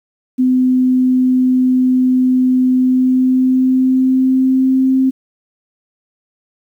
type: tone with pitch glide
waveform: sine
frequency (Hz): 255.2 to 262.8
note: C4 to C4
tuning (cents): -43 to +8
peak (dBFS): -9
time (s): 0.38-5.11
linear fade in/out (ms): 20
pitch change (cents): +51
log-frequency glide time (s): 2.75-4.97
effects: 8-bit